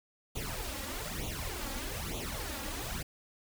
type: noise with flanger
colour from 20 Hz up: pink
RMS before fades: -38 dBFS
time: 0.35-3.03 s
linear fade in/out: 10 ms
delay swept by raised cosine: 0.29 to 3.69 ms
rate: 1.1 Hz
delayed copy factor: +0.8
effects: none